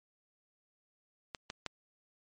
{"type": "clicks", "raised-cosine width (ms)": 0.2, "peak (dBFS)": [-22, -22, -18], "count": 3, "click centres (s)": [1.348, 1.501, 1.663], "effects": ["MP3 48 kbps"]}